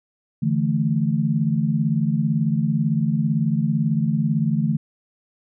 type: chord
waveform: sine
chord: D suspended second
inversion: none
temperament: equal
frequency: 146.83 / 164.81 / 220 Hz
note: D3 / E3 / A3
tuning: 0 / 0 / 0 cents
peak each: -22 dBFS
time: 0.42-4.77 s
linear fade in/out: 10 ms
effects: none